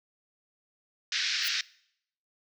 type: band-pass noise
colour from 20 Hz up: white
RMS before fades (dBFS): -30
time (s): 1.12-1.61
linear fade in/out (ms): 2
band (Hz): 1500 to 5600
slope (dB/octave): 48
type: noise with exponential growth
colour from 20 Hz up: violet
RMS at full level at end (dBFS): -31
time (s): 1.39-1.48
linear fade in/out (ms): 0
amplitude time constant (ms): 18
effects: noise-tail reverb RT60 0.7 s tail -22 dB re dry